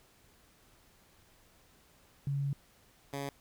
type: tone pair in turn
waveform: sine / 10% pulse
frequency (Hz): 140 / 140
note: C#3 / C#3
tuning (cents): +18 / +18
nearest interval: unison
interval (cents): 0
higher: neither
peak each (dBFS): -30 / -28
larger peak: second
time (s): 2.27-2.53 / 3.13-3.29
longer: first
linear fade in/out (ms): 2
effects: pink hiss -64 dBFS RMS until 3.4 s